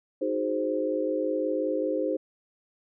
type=chord; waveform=sine; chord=Ab dominant seventh; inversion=second; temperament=equal; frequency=311.1 / 370 / 415.3 / 523.3 Hz; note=Eb4 / Gb4 / Ab4 / C5; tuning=0 / 0 / 0 / 0 cents; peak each=-30 / -34 / -32 / -28 dBFS; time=0.21-2.17 s; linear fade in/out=10 ms; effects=none